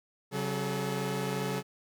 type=tone cluster; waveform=sawtooth; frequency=135.9 / 187.9 / 430.3 Hz; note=C#3 / F#3 / A4; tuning=-34 / +27 / -39 cents; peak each=-31 dBFS; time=0.31-1.63 s; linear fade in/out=50 ms; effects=none